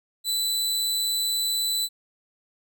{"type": "tone with amplitude modulation", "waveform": "sawtooth", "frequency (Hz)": 3992, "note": "B7", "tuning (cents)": 18, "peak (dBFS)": -19, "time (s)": [0.24, 1.89], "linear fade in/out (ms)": 50, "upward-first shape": "sine", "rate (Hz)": 201, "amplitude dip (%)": 25, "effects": []}